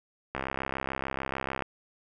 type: click train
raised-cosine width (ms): 0.5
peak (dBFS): -16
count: 86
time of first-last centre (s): 0.35-1.622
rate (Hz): 66.8
effects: none